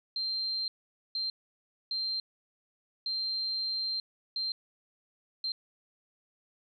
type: tone bursts at uneven times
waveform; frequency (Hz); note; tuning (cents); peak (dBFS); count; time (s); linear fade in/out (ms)
sine; 4156; C8; -12; -30; 6; 0.16-0.68 / 1.15-1.3 / 1.91-2.2 / 3.06-4 / 4.36-4.52 / 5.44-5.52; 2
effects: none

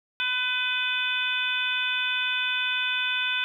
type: harmonic tone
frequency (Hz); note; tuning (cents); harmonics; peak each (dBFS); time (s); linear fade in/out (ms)
502; B4; +28; 2 / 3 / 4 / 5 / 6 / 7; -38 / -29 / -40 / -28 / -33 / -30; 0.2-3.44; 0
effects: 10-bit

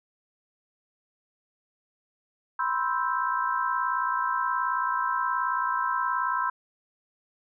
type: chord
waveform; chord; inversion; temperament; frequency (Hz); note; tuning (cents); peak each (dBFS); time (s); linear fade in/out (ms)
sine; C major seventh; third; equal; 987.8 / 1046.5 / 1318.5 / 1568; B5 / C6 / E6 / G6; 0 / 0 / 0 / 0; -29 / -29 / -30 / -32; 2.59-6.5; 5
effects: none

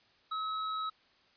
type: tone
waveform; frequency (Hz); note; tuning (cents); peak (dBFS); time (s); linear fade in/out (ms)
square; 1286; E6; -43; -34; 0.31-0.9; 10
effects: white hiss -66 dBFS RMS until 1.36 s + resampled to 11025 Hz

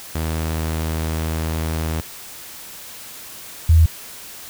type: tone pair in turn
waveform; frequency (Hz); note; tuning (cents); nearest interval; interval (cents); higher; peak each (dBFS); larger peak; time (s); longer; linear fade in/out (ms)
sawtooth / sine; 79.8 / 81.19; D#2 / E2; +44 / -26; unison; 30; second; -17 / -8; second; 0.15-2.01 / 3.69-3.86; first; 5
effects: white hiss -37 dBFS RMS until 4.49 s

